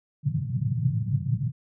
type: band-pass noise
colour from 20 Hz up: white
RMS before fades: -26 dBFS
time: 0.23-1.52 s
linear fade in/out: 50 ms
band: 110 to 150 Hz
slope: 48 dB/octave
effects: none